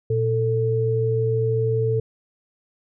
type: tone pair together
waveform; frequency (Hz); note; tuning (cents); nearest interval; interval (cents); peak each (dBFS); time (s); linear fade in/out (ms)
sine; 117.49 / 443.6; A#2 / A4; +14 / +14; octave + major seventh; 2300; -21; 0.1-2; 5
effects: none